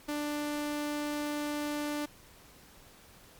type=tone; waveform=sawtooth; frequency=295.1 Hz; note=D4; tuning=8 cents sharp; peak=-28 dBFS; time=0.08-2.06 s; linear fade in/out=10 ms; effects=pink hiss -56 dBFS RMS until 3.39 s + MP3 96 kbps